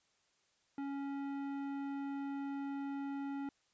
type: tone with tanh clipping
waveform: triangle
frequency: 278.3 Hz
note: C#4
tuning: 7 cents sharp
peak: -40 dBFS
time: 0.78-3.49 s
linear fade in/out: 2 ms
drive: 18 dB
effects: white hiss -75 dBFS RMS until 3.73 s + resampled to 16000 Hz